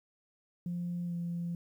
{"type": "tone with pitch glide", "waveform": "sine", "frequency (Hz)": [174.61, 171.71], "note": ["F3", "F3"], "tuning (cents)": [0, -29], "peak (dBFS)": -32, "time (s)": [0.66, 1.55], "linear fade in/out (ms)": 2, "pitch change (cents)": -29, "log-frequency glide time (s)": [1.05, 1.14], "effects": ["tanh soft clip ceiling -29 dBFS", "11-bit"]}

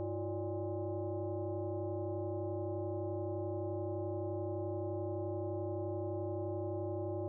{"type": "tone with frequency modulation", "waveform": "sine", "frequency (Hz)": 130.81, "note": "C3", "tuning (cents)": 0, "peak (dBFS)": -35, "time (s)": [0, 7.28], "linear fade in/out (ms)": 0, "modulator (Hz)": 230, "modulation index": 2.3, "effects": []}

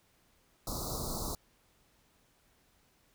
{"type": "band-stop noise", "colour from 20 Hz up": "pink", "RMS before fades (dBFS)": -37, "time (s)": [0.67, 1.35], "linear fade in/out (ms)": 2, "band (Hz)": [1300, 3900], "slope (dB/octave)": 96, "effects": ["pink hiss -69 dBFS RMS until 3.14 s"]}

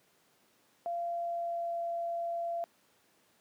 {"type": "tone with pitch glide", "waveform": "sine", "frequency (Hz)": [688, 682.1], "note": ["F5", "F5"], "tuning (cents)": [-26, -41], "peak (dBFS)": -32, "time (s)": [0.86, 2.64], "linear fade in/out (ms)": 0, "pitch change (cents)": -15, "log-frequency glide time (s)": [1.02, 1.79], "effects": ["pink hiss -68 dBFS RMS until 3.4 s", "high-pass 200 Hz 12 dB/octave"]}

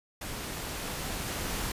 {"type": "noise with level ramp", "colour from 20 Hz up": "pink", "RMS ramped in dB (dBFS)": [-38, -33], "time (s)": [0.21, 1.72], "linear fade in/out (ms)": 5, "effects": ["resampled to 32000 Hz"]}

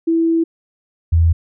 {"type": "tone pair in turn", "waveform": "sine", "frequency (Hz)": [329.6, 82.93], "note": ["E4", "E2"], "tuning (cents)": [0, 11], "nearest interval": "2 octaves", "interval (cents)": 2389, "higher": "first", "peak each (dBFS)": [-12, -9], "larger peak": "second", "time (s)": [[0.07, 0.44], [1.12, 1.33]], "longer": "first", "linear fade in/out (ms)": 10, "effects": []}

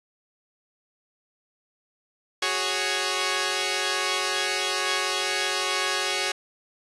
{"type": "chord", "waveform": "5% pulse", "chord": "F# suspended second", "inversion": "none", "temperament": "equal", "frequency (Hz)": [370, 415.3, 554.4], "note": ["F#4", "G#4", "C#5"], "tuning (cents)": [0, 0, 0], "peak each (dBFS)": -17, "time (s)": [2.42, 6.32], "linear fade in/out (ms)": 5, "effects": ["resampled to 24000 Hz", "8-bit"]}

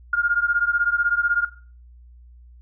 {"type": "beating tone pair", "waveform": "sine", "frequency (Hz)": [1410, 1426], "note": ["F6", "F6"], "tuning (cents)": [16, 36], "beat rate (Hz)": 16, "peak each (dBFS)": -20, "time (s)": [0.13, 1.45], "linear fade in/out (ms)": 5, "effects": ["noise-tail reverb RT60 0.4 s tail -17 dB re dry", "added 60 Hz sine -44 dBFS peak until 2.61 s"]}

